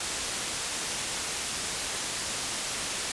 white low-pass noise, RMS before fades -33 dBFS, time 0-3.12 s, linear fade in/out 5 ms, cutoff 9800 Hz, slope 24 dB/octave, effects resampled to 24000 Hz

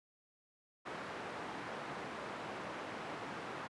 white low-pass noise, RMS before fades -44 dBFS, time 0.85-3.68 s, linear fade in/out 20 ms, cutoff 1300 Hz, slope 12 dB/octave, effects high-pass 150 Hz 12 dB/octave + resampled to 24000 Hz

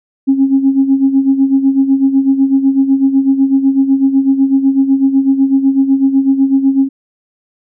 sine tone with tremolo, 270.9 Hz, C#4, 40 cents flat, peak -4 dBFS, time 0.27-6.89 s, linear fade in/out 20 ms, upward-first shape sine, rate 8 Hz, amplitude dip 70%, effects tanh soft clip ceiling 0 dBFS

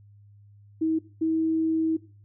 sine tone pair in turn, 320 / 321.5 Hz, D#4 / E4, +49 / -43 cents, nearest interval unison, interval 8 cents, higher second, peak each -21 / -21 dBFS, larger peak neither, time 0.81-0.99 / 1.21-1.97 s, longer second, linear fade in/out 10 ms, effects noise-tail reverb RT60 0.4 s tail -18 dB re dry + added 102 Hz sine -50 dBFS peak until 2.24 s

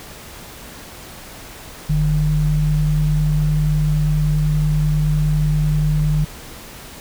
sine tone pair together, 42.54 / 151.7 Hz, F1 / D#3, -45 / -44 cents, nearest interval octave + minor seventh, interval 2201 cents, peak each -19 / -15 dBFS, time 1.89-6.25 s, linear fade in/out 10 ms, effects pink hiss -37 dBFS RMS until 7 s

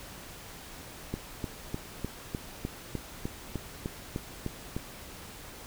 click train, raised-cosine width 3 ms, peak -19 dBFS, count 13, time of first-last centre 1.14-4.765 s, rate 3.31 Hz, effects pink hiss -46 dBFS RMS until 5.66 s

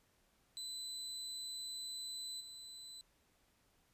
30% pulse tone with level steps, 4015 Hz, B7, 28 cents sharp, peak -40 / -47 dBFS, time 0.57-3.01 s, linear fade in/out 0 ms, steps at 2.4 s, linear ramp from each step 10 ms, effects pink hiss -74 dBFS RMS until 3.93 s + resampled to 32000 Hz

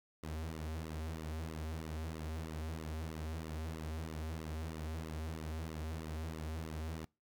sawtooth tone with flanger, 79.2 Hz, D#2, 31 cents sharp, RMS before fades -42 dBFS, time 0.23-7.05 s, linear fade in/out 0 ms, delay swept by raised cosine 1.2 to 6.5 ms, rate 3.1 Hz, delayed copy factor -0.8, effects noise-tail reverb RT60 0.3 s tail -26 dB re dry

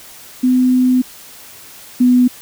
sine tone pair in turn, 253.5 / 248.7 Hz, B3 / B3, +45 / +12 cents, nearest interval unison, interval 33 cents, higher first, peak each -9 / -7 dBFS, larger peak second, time 0.43-1.02 / 2-2.28 s, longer first, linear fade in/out 10 ms, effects white hiss -38 dBFS RMS until 2.41 s

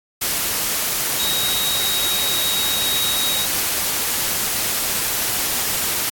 sine tone in noise, 3792 Hz, A#7, 29 cents sharp, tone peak -21 dBFS, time 1.19-3.46 s, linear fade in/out 10 ms, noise white, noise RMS -21 dBFS, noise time 0.21-6.1 s, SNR -3 dB, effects AAC 64 kbps

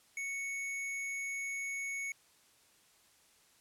square tone, 2217 Hz, C#7, in tune, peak -37 dBFS, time 0.17-2.12 s, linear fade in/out 2 ms, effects white hiss -66 dBFS RMS until 3.6 s + low-pass 11000 Hz 12 dB/octave

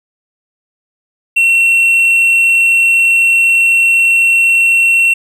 triangle tone, 2718 Hz, F7, 48 cents flat, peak -5 dBFS, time 1.36-5.14 s, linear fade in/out 10 ms, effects none

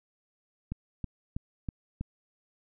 click train, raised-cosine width 5 ms, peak -21 dBFS, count 5, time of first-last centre 0.72-2.01 s, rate 3.1 Hz, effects none

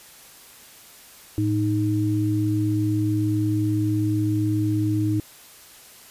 sine tone pair together, 109.07 / 311.1 Hz, A2 / D#4, -15 / 0 cents, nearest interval octave + tritone, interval 1815 cents, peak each -22 dBFS, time 1.38-5.2 s, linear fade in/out 0 ms, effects white hiss -47 dBFS RMS until 6.1 s + resampled to 32000 Hz

